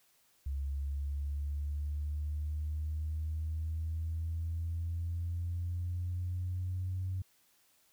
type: exponential sweep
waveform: sine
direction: up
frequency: 68.9 to 93.4 Hz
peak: -32 dBFS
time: 0.46-7.22 s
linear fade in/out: 5 ms
effects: tanh soft clip ceiling -28 dBFS + white hiss -69 dBFS RMS until 7.92 s

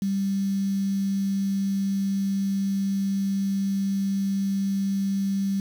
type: tone with quantisation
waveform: sine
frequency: 196 Hz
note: G3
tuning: in tune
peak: -22 dBFS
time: 0.02-5.6 s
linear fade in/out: 2 ms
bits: 7
effects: none

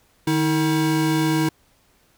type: tone pair together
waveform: square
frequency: 152.52 / 319.1 Hz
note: D#3 / D#4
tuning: -34 / +44 cents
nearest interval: octave + minor second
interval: 1278 cents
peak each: -23 / -20 dBFS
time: 0.27-1.49 s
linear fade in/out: 5 ms
effects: pink hiss -60 dBFS RMS until 2.17 s

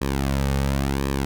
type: tone with flanger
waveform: sawtooth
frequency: 68.4 Hz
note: C#2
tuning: 23 cents flat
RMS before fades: -23 dBFS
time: 0.01-1.25 s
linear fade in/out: 5 ms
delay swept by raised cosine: 1.4 to 3 ms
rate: 0.94 Hz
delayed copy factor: -0.7
effects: none

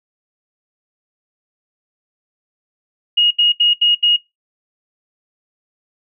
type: tone bursts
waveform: sine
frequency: 2874 Hz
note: F7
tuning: 49 cents sharp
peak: -9 dBFS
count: 5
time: 3.17-4.166 s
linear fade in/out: 10 ms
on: 140 ms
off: 74 ms
effects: noise-tail reverb RT60 0.2 s tail -21 dB re dry

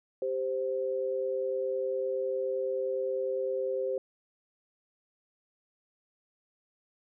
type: tone pair together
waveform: sine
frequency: 392 / 521.8 Hz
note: G4 / C5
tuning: 0 / -5 cents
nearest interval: perfect fourth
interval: 495 cents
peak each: -33 / -30 dBFS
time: 0.22-3.98 s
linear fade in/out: 2 ms
effects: none

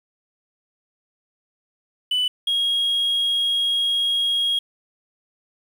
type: tone pair in turn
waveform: triangle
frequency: 2989 / 3281 Hz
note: F#7 / G#7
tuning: +17 / -22 cents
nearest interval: major second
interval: 161 cents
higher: second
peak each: -16 dBFS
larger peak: neither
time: 2.11-2.28 / 2.47-4.59 s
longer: second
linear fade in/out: 5 ms
effects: tanh soft clip ceiling -13 dBFS + 8-bit

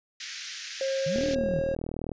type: band-pass noise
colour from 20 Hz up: white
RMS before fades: -39 dBFS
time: 0.2-1.35 s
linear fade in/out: 5 ms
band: 1500 to 6400 Hz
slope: 48 dB/octave
type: tone with pitch glide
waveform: triangle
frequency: 537 to 542.3 Hz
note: C5 to C#5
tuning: +45 to -38 cents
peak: -24 dBFS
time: 0.81-1.75 s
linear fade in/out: 2 ms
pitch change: +17 cents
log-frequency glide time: 1-1.12 s
type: linear two-way sweep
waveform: sine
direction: up then down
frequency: 141.9 to 304.2 to 145.1 Hz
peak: -30 dBFS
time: 1.06-1.6 s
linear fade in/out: 5 ms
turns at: 1.26 s
type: click train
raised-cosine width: 2 ms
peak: -20 dBFS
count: 39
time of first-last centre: 1.16-2.117 s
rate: 39.7 Hz
effects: resampled to 16000 Hz

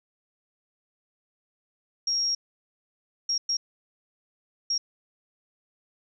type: tone bursts at uneven times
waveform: sine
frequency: 5588 Hz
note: F8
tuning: in tune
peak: -23 dBFS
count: 4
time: 2.07-2.35 / 3.29-3.38 / 3.49-3.57 / 4.7-4.78 s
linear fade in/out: 5 ms
effects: none

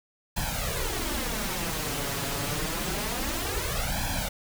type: noise with flanger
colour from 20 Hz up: pink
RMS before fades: -30 dBFS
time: 0.36-4.29 s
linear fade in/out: 10 ms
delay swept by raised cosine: 1.2 to 7.2 ms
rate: 0.27 Hz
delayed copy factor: +0.9
effects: none

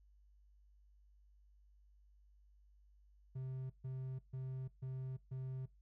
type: tone bursts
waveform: triangle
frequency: 130.6 Hz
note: C3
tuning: 3 cents flat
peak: -39 dBFS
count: 5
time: 3.35-5.66 s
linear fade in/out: 10 ms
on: 350 ms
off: 140 ms
effects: noise-tail reverb RT60 0.2 s tail -21 dB re dry + added 50 Hz sine -64 dBFS peak until 5.81 s

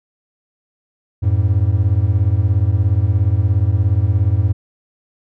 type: beating tone pair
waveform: triangle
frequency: 89.5 / 106.5 Hz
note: F2 / G#2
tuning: +43 / +44 cents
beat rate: 17 Hz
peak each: -13 dBFS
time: 1.22-4.53 s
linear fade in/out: 20 ms
effects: none

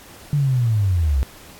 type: linear sweep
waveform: sine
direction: down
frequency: 148.8 to 61.9 Hz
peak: -15 dBFS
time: 0.33-1.23 s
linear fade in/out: 0 ms
effects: pink hiss -43 dBFS RMS until 1.59 s + AAC 64 kbps

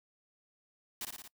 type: noise with echo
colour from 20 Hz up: white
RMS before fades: -39 dBFS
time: 1.01-1.05 s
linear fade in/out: 2 ms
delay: 57 ms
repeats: 4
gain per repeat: -3 dB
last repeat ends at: 1.278 s
effects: noise-tail reverb RT60 0.1 s tail -23 dB re dry

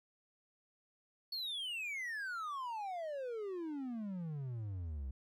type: exponential sweep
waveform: triangle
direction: down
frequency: 4454 to 63 Hz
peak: -37 dBFS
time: 1.32-5.11 s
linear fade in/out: 5 ms
effects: none

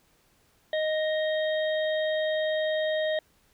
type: harmonic tone with a mistuned harmonic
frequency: 622.3 Hz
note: D#5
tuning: in tune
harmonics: 1 / 3 / 5 / 6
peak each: -25 / -34 / -40 / -38 dBFS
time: 0.73-3.19 s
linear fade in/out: 2 ms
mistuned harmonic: 5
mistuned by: +49 cents
effects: pink hiss -65 dBFS RMS until 3.53 s

